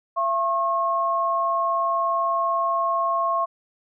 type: tone pair together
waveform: sine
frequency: 675.6 / 1084 Hz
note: E5 / C#6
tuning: +42 / -39 cents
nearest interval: minor sixth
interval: 819 cents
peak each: -25 / -21 dBFS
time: 0.16-3.46 s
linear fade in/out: 20 ms
effects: none